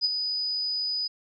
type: tone with ADSR envelope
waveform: sine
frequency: 4974 Hz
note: D#8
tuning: 1 cent flat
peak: -19 dBFS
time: 0.01-1.08 s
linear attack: 37 ms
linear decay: 29 ms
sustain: -7 dB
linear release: 15 ms
effects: none